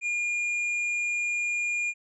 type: tone with tanh clipping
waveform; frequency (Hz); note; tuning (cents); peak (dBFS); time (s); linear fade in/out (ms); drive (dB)
sine; 2420; D#7; -49; -27; 0.01-1.94; 50; 7
effects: resampled to 24000 Hz